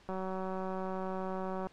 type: click train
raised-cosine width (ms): 1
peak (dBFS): -25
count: 298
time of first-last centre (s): 0.09-1.67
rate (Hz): 188
effects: pink hiss -61 dBFS RMS until 1.72 s + low-pass 5000 Hz 12 dB/octave